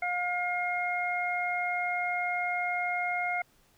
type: harmonic tone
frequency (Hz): 712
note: F5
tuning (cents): +33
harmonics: 1 / 2 / 3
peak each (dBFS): -31 / -37 / -31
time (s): 0.02-3.42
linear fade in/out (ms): 5
effects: pink hiss -65 dBFS RMS until 3.77 s